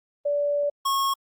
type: tone pair in turn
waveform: sine / square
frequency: 579 / 1093 Hz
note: D5 / C#6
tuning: -25 / -25 cents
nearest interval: major seventh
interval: 1100 cents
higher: second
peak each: -21 / -22 dBFS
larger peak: first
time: 0.25-0.7 / 0.85-1.14 s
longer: first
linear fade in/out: 10 ms
effects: Opus 24 kbps